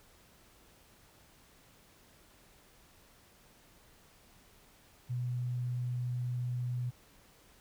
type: tone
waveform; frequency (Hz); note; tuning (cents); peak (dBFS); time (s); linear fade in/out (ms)
sine; 123.4; B2; -1; -32; 5.09-6.91; 20
effects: pink hiss -62 dBFS RMS until 7.6 s